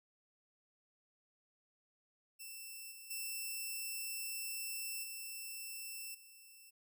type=tone with level steps; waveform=5% pulse; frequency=2668 Hz; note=E7; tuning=20 cents sharp; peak=-38 / -42 / -31 / -35 / -48 dBFS; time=2.39-6.71 s; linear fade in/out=20 ms; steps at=2.91 / 3.1 / 5.03 / 6.14 s; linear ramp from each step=10 ms; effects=none